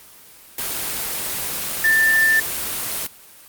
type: tone in noise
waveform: sine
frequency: 1777 Hz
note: A6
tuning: 17 cents sharp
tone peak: -13 dBFS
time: 1.84-2.4 s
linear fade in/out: 5 ms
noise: white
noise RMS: -25 dBFS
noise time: 0.58-3.07 s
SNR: +9 dB
effects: white hiss -45 dBFS RMS until 3.48 s + Opus 24 kbps